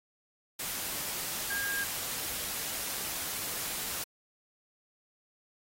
sine tone in noise, 1619 Hz, G#6, 45 cents flat, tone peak -32 dBFS, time 1.5-1.84 s, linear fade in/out 5 ms, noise white, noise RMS -36 dBFS, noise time 0.59-4.04 s, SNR +1 dB, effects AAC 48 kbps

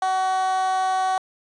15% pulse tone with high-pass filter, 376 Hz, F#4, 28 cents sharp, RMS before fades -22 dBFS, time 0.02-1.18 s, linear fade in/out 2 ms, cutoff 810 Hz, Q 6.7, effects resampled to 22050 Hz

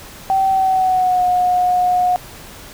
sine tone with pitch glide, 771 to 723.5 Hz, G5 to F#5, -29 to -39 cents, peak -12 dBFS, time 0.3-2.16 s, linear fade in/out 0 ms, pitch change -110 cents, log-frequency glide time 0.5-1.25 s, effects pink hiss -37 dBFS RMS until 2.73 s

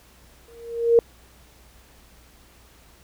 sine tone with exponential growth, 466.2 Hz, A#4, in tune, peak -9 dBFS, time 0.48-0.99 s, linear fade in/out 1 ms, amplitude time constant 110 ms, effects added 60 Hz sine -54 dBFS peak until 3.03 s + pink hiss -54 dBFS RMS until 3.03 s

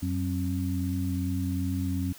sine tone cluster, 90.9 / 187.5 / 270.1 Hz, F#2 / F#3 / C#4, -30 / +23 / -45 cents, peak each -29 / -33 / -31 dBFS, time 0.02-2.13 s, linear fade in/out 10 ms, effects white hiss -49 dBFS RMS until 2.18 s

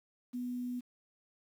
sine tone with quantisation, 246.6 Hz, B3, 2 cents flat, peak -35 dBFS, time 0.33-0.81 s, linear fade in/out 20 ms, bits 10, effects none

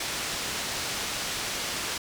white low-pass noise, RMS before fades -32 dBFS, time 0-1.98 s, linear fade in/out 5 ms, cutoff 6100 Hz, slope 12 dB/octave, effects none

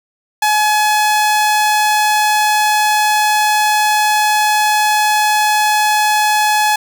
sawtooth tone, 848 Hz, G#5, 36 cents sharp, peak -7 dBFS, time 0.42-6.76 s, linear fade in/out 5 ms, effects none

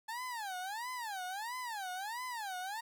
30% pulse tone with vibrato, 859 Hz, A5, 42 cents flat, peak -36 dBFS, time 0.08-2.81 s, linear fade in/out 10 ms, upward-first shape sine, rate 1.5 Hz, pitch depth 290 cents each way, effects none

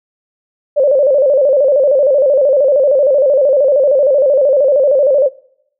sine tone with vibrato, 554.4 Hz, C#5, in tune, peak -7 dBFS, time 0.76-5.29 s, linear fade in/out 20 ms, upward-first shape square, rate 13 Hz, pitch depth 96 cents each way, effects noise-tail reverb RT60 0.7 s tail -22 dB re dry

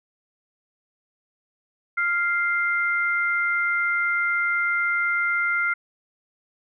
sine tone pair together, 1398 / 2092 Hz, F6 / C7, +1 / -1 cents, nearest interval perfect fifth, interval 698 cents, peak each -22 / -24 dBFS, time 1.97-5.74 s, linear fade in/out 10 ms, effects none

